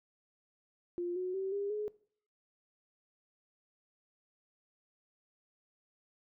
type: tone with pitch steps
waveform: sine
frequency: 350.2 / 366.8 / 384.1 / 402.3 / 421.3 Hz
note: F4 / F#4 / G4 / G4 / G#4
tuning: +5 / -15 / -35 / +45 / +25 cents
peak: -33 dBFS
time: 0.98-1.88 s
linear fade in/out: 0 ms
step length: 180 ms
effects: noise-tail reverb RT60 0.5 s tail -20 dB re dry